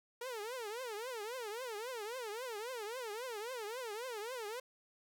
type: tone with vibrato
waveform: sawtooth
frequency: 462.5 Hz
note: A#4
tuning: 14 cents flat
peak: -37 dBFS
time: 0.21-4.6 s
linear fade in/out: 5 ms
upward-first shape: triangle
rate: 3.7 Hz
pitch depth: 250 cents each way
effects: none